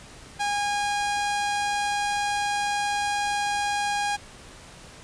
sawtooth tone, 818 Hz, G#5, 26 cents flat, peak -20 dBFS, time 0.39-4.17 s, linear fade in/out 20 ms, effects pink hiss -46 dBFS RMS until 5.03 s + resampled to 22050 Hz

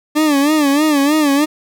40% pulse tone with vibrato, 293.7 Hz, D4, in tune, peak -10 dBFS, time 0.15-1.46 s, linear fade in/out 20 ms, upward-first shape sine, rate 3.2 Hz, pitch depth 110 cents each way, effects none

